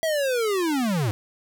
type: linear sweep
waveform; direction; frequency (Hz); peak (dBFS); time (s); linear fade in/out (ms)
square; down; 658 to 96.3; -22; 0.03-1.11; 0
effects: none